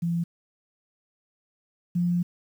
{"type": "tone pair in turn", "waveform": "sine", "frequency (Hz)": [169.7, 174.98], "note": ["F3", "F3"], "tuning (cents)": [-49, 4], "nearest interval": "minor second", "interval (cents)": 53, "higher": "second", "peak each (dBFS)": [-23, -21], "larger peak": "second", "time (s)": [[0.02, 0.24], [1.95, 2.23]], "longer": "second", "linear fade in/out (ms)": 10, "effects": ["9-bit"]}